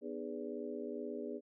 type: harmonic tone with a mistuned harmonic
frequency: 82.41 Hz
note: E2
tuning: in tune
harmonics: 3 / 4 / 5 / 6 / 7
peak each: -45 / -46 / -43 / -48 / -49 dBFS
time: 0.01-1.41 s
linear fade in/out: 50 ms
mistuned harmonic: 4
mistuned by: -140 cents
effects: none